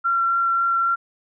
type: tone with vibrato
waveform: sine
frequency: 1366 Hz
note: F6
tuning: 39 cents flat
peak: -17 dBFS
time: 0.04-0.96 s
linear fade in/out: 20 ms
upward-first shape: triangle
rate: 3.7 Hz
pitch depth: 10 cents each way
effects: none